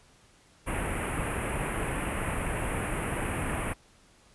pink band-stop noise, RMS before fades -31 dBFS, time 0.66-3.74 s, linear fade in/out 20 ms, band 2700 to 9400 Hz, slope 48 dB/octave, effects pink hiss -60 dBFS RMS until 4.34 s + resampled to 24000 Hz

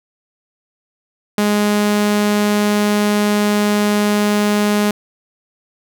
sawtooth tone, 207.7 Hz, G#3, in tune, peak -9 dBFS, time 1.38-4.91 s, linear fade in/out 2 ms, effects none

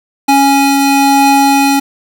square tone pair together, 277 / 830 Hz, C#4 / G#5, -1 / -1 cents, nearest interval octave + perfect fifth, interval 1900 cents, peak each -10 dBFS, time 0.28-1.8 s, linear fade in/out 10 ms, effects none

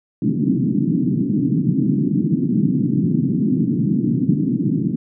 white band-pass noise, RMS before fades -18 dBFS, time 0.22-4.96 s, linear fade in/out 2 ms, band 130 to 300 Hz, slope 48 dB/octave, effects none

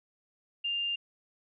sine tone, 2800 Hz, F7, 4 cents sharp, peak -29 dBFS, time 0.64-0.96 s, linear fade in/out 10 ms, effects none

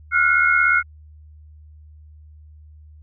sine tone cluster, 1386 / 1463 / 2157 Hz, F6 / F#6 / C#7, -14 / -20 / -48 cents, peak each -18 dBFS, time 0.11-0.83 s, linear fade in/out 50 ms, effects added 76 Hz sine -42 dBFS peak until 3.02 s

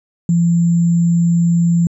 sine tone with sample-and-hold, 170 Hz, F3, 46 cents flat, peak -10 dBFS, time 0.29-1.87 s, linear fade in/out 2 ms, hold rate 7350 Hz, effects resampled to 24000 Hz

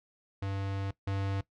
square tone pair in turn, 98 / 98 Hz, G2 / G2, 0 / 0 cents, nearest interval unison, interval 0 cents, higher neither, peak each -33 / -31 dBFS, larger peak second, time 0.42-0.91 / 1.07-1.41 s, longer first, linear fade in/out 5 ms, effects noise-tail reverb RT60 0.1 s tail -18 dB re dry + low-pass 4000 Hz 12 dB/octave

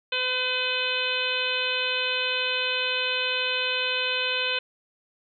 harmonic tone, 507 Hz, B4, 45 cents sharp, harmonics 1 / 2 / 3 / 4 / 5 / 6 / 7 / 8, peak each -33 / -37 / -32 / -40 / -28 / -30 / -32 / -36 dBFS, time 0.12-4.59 s, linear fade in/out 5 ms, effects none

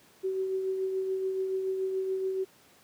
sine tone with tremolo, 380 Hz, F#4, 46 cents sharp, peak -26 dBFS, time 0.23-2.45 s, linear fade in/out 20 ms, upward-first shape triangle, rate 7 Hz, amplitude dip 40%, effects pink hiss -59 dBFS RMS until 2.83 s + high-pass 150 Hz 12 dB/octave

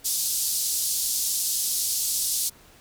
white band-pass noise, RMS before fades -26 dBFS, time 0.04-2.5 s, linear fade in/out 20 ms, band 4300 to 13000 Hz, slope 24 dB/octave, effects pink hiss -53 dBFS RMS until 2.8 s

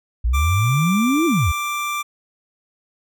sine exponential two-way sweep, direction up then down, 55 to 349.6 to 66.4 Hz, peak -15 dBFS, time 0.24-1.52 s, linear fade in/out 10 ms, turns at 1.26 s
25% pulse tone, 1178 Hz, D6, 5 cents sharp, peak -18 dBFS, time 0.33-2.03 s, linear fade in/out 20 ms
effects none

